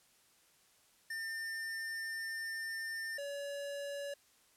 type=tone pair in turn; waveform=square; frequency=1802 / 567.6 Hz; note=A6 / C#5; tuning=+41 / +41 cents; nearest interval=octave + minor sixth; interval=2000 cents; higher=first; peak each=-39 / -40 dBFS; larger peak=first; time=1.1-3.18 / 3.18-4.14 s; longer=first; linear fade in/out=5 ms; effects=white hiss -68 dBFS RMS until 4.56 s + low-pass 12000 Hz 12 dB/octave